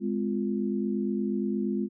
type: chord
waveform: sine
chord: F minor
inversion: first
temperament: equal with one note detuned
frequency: 207.7 / 256.2 / 349.2 Hz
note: Ab3 / C4 / F4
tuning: 0 / -36 / 0 cents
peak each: -28 / -32 / -32 dBFS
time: 0-1.89 s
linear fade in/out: 50 ms
effects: none